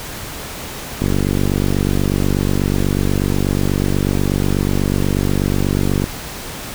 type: click train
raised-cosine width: 3 ms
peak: -4 dBFS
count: 243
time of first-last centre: 1.02-6.041 s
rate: 48.2 Hz
effects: pink hiss -29 dBFS RMS until 6.74 s